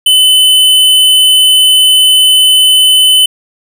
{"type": "tone", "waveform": "square", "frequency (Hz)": 3025, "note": "F#7", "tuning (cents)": 38, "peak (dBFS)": -4, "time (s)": [0.06, 3.26], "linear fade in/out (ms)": 5, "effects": []}